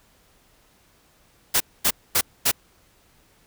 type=noise bursts; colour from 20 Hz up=white; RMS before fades=-19 dBFS; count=4; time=1.54-2.516 s; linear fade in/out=10 ms; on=64 ms; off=240 ms; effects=pink hiss -59 dBFS RMS until 3.46 s